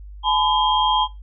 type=tone cluster; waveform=sine; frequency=853 / 1010 / 3219 Hz; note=G#5 / B5 / G7; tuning=+46 / +39 / +45 cents; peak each=-20 dBFS; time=0.23-1.08 s; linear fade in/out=50 ms; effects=noise-tail reverb RT60 0.2 s tail -17 dB re dry + added 50 Hz sine -35 dBFS peak until 1.22 s